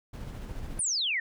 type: noise with tremolo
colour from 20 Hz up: brown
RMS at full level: -37 dBFS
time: 0.13-0.8 s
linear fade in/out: 10 ms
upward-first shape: square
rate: 14 Hz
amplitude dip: 25%
type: exponential sweep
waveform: sine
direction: down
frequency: 9956 to 1789 Hz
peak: -26 dBFS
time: 0.79-1.2 s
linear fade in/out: 5 ms
effects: none